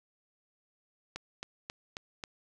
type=click train; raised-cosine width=0.2 ms; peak=-21 dBFS; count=5; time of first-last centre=1.16-2.238 s; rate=3.71 Hz; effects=none